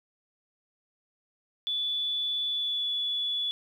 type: tone with pitch glide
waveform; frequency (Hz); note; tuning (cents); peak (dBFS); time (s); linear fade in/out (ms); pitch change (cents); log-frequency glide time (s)
sine; 3459 to 3427; A7 to A7; -30 to -46; -27; 1.67-3.51; 0; -16; 2.48-2.88
effects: 10-bit